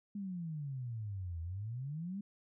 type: exponential two-way sweep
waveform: sine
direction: down then up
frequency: 207.7 to 80.9 to 207.7 Hz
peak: -38 dBFS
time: 0.15-2.21 s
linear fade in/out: 5 ms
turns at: 1.41 s
effects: none